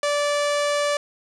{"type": "tone", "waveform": "sawtooth", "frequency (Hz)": 582, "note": "D5", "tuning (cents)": -16, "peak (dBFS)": -16, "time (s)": [0.03, 0.97], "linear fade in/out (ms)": 2, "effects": ["resampled to 22050 Hz", "8-bit"]}